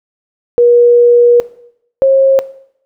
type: tone pair in turn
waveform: sine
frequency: 479.7 / 538.4 Hz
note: A#4 / C5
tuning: +50 / +49 cents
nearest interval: major second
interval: 199 cents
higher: second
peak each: -4 dBFS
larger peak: neither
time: 0.58-1.4 / 2.02-2.39 s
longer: first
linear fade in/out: 0 ms
effects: noise-tail reverb RT60 0.7 s tail -18 dB re dry